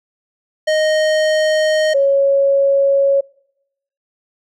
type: tone pair in turn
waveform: square / sine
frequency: 621 / 553.2 Hz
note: D#5 / C#5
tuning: -3 / -4 cents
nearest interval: major second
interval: 201 cents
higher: first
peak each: -13 / -10 dBFS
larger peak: second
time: 0.67-1.94 / 1.94-3.21 s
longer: neither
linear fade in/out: 10 ms
effects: noise-tail reverb RT60 0.8 s tail -25 dB re dry + low-pass 6000 Hz 12 dB/octave